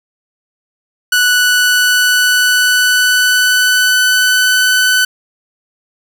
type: tone with pitch glide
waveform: sawtooth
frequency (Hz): 1480 to 1504.1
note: F#6 to F#6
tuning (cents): 0 to +28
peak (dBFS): -5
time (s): 1.12-5.05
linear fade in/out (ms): 5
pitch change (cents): +28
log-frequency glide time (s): 1.24-4.58
effects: 7-bit